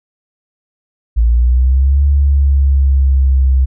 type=exponential two-way sweep; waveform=sine; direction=up then down; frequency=56 to 71.1 to 65.3 Hz; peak=-7 dBFS; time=1.16-3.66 s; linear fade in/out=20 ms; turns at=2.04 s; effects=none